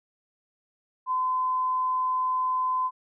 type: tone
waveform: sine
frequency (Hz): 1022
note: C6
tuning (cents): -41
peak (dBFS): -23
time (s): 1.06-2.91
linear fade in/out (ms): 50
effects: none